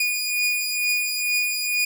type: beating tone pair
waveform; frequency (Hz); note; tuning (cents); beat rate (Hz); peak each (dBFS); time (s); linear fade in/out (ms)
sawtooth; 2452 / 2454.2; D#7 / D#7; -26 / -24; 2.2; -19 / -24; 0-1.85; 5
effects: none

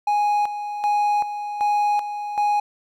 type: tone with tremolo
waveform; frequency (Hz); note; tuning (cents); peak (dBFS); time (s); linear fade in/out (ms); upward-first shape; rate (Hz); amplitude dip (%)
triangle; 829; G#5; -3; -15; 0.07-2.6; 5; square; 1.3; 65
effects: none

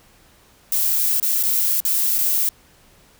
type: noise with dropouts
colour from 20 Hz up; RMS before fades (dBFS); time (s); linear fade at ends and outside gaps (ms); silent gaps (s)
violet; -19; 0.72-2.49; 1; 1.2-1.227 / 1.428-1.435 / 1.803-1.851 / 2.183-2.187
effects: pink hiss -53 dBFS RMS until 3.19 s

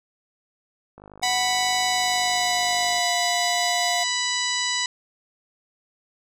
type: click train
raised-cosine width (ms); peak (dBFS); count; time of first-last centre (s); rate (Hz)
1; -30; 103; 0.98-2.984; 50.9
type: tone with pitch glide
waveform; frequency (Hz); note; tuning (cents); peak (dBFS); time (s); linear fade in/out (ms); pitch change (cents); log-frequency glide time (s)
square; 740 to 705; F#5 to F5; 0 to +16; -25; 1.22-4.04; 10; -84; 1.84-3.09
type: harmonic tone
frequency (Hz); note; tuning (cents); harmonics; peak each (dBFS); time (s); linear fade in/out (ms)
988; B5; 0; 1 / 2 / 3 / 4 / 5 / 6 / 7 / 8; -32 / -28 / -31 / -28 / -31 / -33 / -34 / -33; 1.23-4.86; 2
effects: none

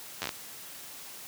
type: slowing click train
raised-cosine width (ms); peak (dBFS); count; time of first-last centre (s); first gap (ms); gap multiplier
0.2; -14; 6; 0.22-0.292; 10; 1.18
effects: white hiss -45 dBFS RMS until 1.27 s + high-pass 80 Hz 12 dB/octave

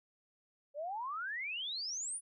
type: exponential sweep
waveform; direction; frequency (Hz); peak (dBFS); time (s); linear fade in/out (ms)
sine; up; 554.4 to 10050; -37; 0.74-2.21; 50
effects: none

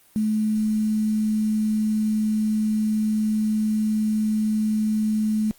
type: tone with quantisation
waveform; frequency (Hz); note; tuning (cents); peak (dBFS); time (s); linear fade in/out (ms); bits
sine; 215.5; A3; -36; -19; 0.16-5.51; 0; 7
effects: white hiss -56 dBFS RMS until 5.58 s + Opus 32 kbps

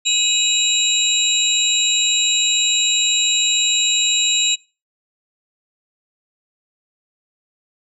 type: tone cluster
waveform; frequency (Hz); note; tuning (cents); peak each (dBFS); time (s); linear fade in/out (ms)
sine; 2541 / 2905 / 3878 / 7320; D#7 / F#7 / B7 / A#8; +36 / -32 / -32 / -32; -23 / -25 / -18 / -19; 0.05-4.56; 20
effects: noise-tail reverb RT60 0.3 s tail -22 dB re dry

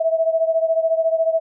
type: beating tone pair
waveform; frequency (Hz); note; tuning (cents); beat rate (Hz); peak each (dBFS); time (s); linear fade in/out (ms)
sine; 648 / 662; E5 / E5; -30 / +7; 14; -17 / -21; 0-1.4; 10
effects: none

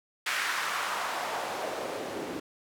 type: noise with band-pass filter sweep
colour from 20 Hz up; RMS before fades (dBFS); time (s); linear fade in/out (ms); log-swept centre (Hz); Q
white; -33; 0.26-2.4; 5; 1800 to 330; 1.6
effects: none

